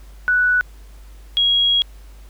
sine tone pair in turn, 1480 / 3300 Hz, F#6 / G#7, 0 / -12 cents, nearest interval octave + major second, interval 1388 cents, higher second, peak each -13 dBFS, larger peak neither, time 0.28-0.61 / 1.37-1.82 s, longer second, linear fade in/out 0 ms, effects added 50 Hz sine -38 dBFS peak until 2.29 s + pink hiss -52 dBFS RMS until 2.29 s

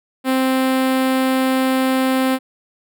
sawtooth tone with notch filter, 261.6 Hz, C4, in tune, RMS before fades -17 dBFS, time 0.24-2.39 s, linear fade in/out 50 ms, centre 6100 Hz, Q 1.3, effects none

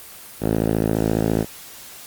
5% pulse tone with band-pass filter, 54.6 Hz, A1, 13 cents flat, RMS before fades -20 dBFS, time 0.4-1.46 s, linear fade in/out 50 ms, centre 210 Hz, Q 0.57, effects white hiss -40 dBFS RMS until 2.06 s + Opus 24 kbps

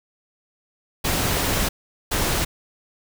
pink noise bursts at uneven times, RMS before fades -22 dBFS, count 2, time 1.04-1.69 / 2.11-2.45 s, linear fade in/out 10 ms, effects none

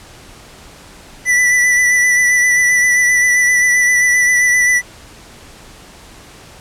square tone with vibrato, 1975.5 Hz, B6, in tune, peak -10 dBFS, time 1.25-4.82 s, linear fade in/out 50 ms, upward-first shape sine, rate 7.6 Hz, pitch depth 22 cents each way, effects pink hiss -39 dBFS RMS until 6.6 s + low-pass 10000 Hz 12 dB/octave

